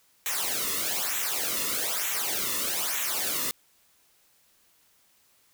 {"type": "noise with flanger", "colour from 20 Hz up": "white", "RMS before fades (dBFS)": -29, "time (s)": [0.26, 3.51], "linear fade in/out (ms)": 0, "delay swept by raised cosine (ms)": [0.2, 1.3], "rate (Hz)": 1.1, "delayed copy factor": -0.8, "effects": ["white hiss -64 dBFS RMS until 5.53 s"]}